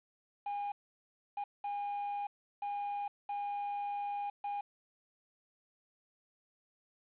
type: tone bursts at uneven times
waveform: triangle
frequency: 815 Hz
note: G#5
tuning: 33 cents flat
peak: -33 dBFS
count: 6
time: 0.46-0.72 / 1.37-1.44 / 1.64-2.27 / 2.62-3.08 / 3.29-4.3 / 4.44-4.61 s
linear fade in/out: 5 ms
effects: resampled to 8000 Hz + 10-bit